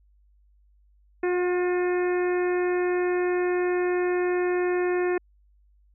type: harmonic tone with a mistuned harmonic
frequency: 357.7 Hz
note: F4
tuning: 41 cents sharp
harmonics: 1 / 2 / 3 / 4 / 5 / 6 / 7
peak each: -22 / -34 / -38 / -39 / -35 / -42 / -42 dBFS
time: 1.23-5.18 s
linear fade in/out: 5 ms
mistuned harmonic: 2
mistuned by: +17 cents
effects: added 50 Hz sine -57 dBFS peak until 5.94 s